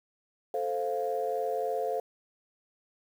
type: chord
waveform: sine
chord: F major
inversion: first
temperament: equal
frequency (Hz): 440 / 523.3 / 698.5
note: A4 / C5 / F5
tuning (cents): 0 / 0 / 0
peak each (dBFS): -32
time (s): 0.54-2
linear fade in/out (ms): 2
effects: tanh soft clip ceiling -19 dBFS + 9-bit